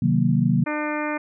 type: chord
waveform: sine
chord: C half-diminished seventh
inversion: none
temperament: equal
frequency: 130.81 / 155.56 / 185 / 233.1 Hz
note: C3 / Eb3 / Gb3 / Bb3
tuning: 0 / 0 / 0 / 0 cents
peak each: -22 dBFS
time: 0.02-0.64 s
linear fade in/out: 5 ms
type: harmonic tone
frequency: 300.2 Hz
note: D4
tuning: 38 cents sharp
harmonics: 1 / 2 / 3 / 4 / 5 / 6 / 7 / 8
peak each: -27 / -30 / -32 / -33 / -34 / -35 / -35 / -36 dBFS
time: 0.66-1.18 s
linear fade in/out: 10 ms
effects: none